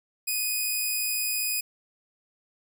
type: tone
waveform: 5% pulse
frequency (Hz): 2489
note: D#7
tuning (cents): 0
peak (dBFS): -16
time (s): 0.27-1.61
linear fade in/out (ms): 10
effects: none